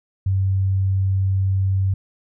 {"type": "tone", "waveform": "sine", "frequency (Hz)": 96, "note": "G2", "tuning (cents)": -36, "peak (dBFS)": -16, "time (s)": [0.26, 1.94], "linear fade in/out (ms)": 5, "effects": []}